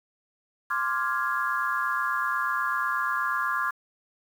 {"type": "chord", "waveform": "sine", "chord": "D half-diminished seventh", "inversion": "third", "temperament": "equal", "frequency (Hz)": [1046.5, 1174.7, 1396.9, 1661.2], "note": ["C6", "D6", "F6", "Ab6"], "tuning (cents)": [0, 0, 0, 0], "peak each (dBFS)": -30, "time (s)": [0.7, 3.71], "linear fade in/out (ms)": 10, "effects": ["8-bit"]}